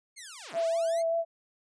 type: linear two-way sweep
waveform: 5% pulse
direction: down then up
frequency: 2217 to 130 to 2217 Hz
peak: -31 dBFS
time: 0.16-1.03 s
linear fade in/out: 20 ms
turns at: 0.54 s
type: tone with vibrato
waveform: sine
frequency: 664 Hz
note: E5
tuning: 12 cents sharp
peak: -25 dBFS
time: 0.53-1.25 s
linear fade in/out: 50 ms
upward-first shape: sine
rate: 5.1 Hz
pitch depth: 16 cents each way
effects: resampled to 22050 Hz